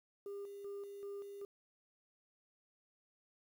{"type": "tone with tremolo", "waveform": "sine", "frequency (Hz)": 401.6, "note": "G4", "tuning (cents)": 42, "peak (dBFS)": -40, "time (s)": [0.26, 1.45], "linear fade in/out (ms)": 2, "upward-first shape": "square", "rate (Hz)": 2.6, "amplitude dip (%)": 50, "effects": ["tanh soft clip ceiling -41 dBFS", "11-bit"]}